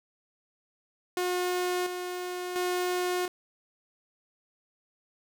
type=tone with tremolo; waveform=sawtooth; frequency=360.3 Hz; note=F#4; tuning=46 cents flat; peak=-23 dBFS; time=1.17-3.28 s; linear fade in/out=2 ms; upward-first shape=square; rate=0.72 Hz; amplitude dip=50%; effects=none